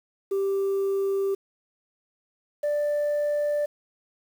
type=tone pair in turn; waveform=sine; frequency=392 / 588.5 Hz; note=G4 / D5; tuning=0 / +3 cents; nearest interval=perfect fifth; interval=703 cents; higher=second; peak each=-20 dBFS; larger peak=neither; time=0.31-1.35 / 2.63-3.66 s; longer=first; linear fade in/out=10 ms; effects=tanh soft clip ceiling -21 dBFS + 8-bit